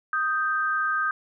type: tone pair together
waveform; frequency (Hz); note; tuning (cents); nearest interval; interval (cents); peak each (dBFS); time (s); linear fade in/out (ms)
sine; 1244.5 / 1568; D#6 / G6; 0 / 0; major third; 400; -25; 0.13-1.11; 2
effects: none